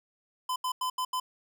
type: tone bursts at uneven times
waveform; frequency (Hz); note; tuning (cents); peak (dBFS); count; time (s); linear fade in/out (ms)
square; 1017; C6; -50; -29; 5; 0.49-0.56 / 0.64-0.72 / 0.81-0.9 / 0.98-1.05 / 1.13-1.2; 5
effects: none